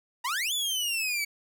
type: exponential two-way sweep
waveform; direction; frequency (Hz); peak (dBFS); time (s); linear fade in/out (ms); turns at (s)
sawtooth; up then down; 908 to 3520 to 2253; -24; 0.24-1.25; 10; 0.53
effects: none